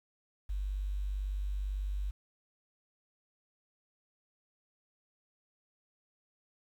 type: tone with quantisation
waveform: sine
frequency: 49 Hz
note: G1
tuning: in tune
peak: -32 dBFS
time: 0.49-2.11 s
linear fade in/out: 10 ms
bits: 10
effects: none